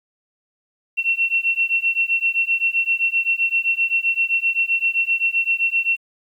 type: beating tone pair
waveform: sine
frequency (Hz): 2712 / 2719.7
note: E7 / F7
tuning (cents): +49 / -47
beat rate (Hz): 7.7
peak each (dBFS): -20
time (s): 0.97-5.97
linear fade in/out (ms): 20
effects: 9-bit